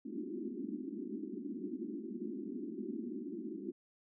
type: band-pass noise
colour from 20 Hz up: pink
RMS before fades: -42 dBFS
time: 0.05-3.72 s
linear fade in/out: 10 ms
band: 200 to 380 Hz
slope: 96 dB/octave
effects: none